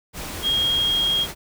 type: tone in noise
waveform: sine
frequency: 3256 Hz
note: G#7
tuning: 35 cents flat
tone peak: -18 dBFS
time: 0.42-1.27 s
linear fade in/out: 50 ms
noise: pink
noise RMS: -32 dBFS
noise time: 0.13-1.35 s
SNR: +11 dB
effects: none